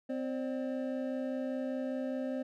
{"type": "tone cluster", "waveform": "triangle", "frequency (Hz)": [258.3, 534, 599], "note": ["C4", "C5", "D5"], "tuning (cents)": [-22, 35, 34], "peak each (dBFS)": [-33, -37, -39], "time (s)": [0.09, 2.43], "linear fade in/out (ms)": 10, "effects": []}